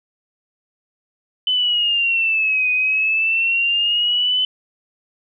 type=exponential two-way sweep; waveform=sine; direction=down then up; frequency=3033 to 2489 to 3033 Hz; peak=-15 dBFS; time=1.47-4.45 s; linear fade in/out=2 ms; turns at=2.7 s; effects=none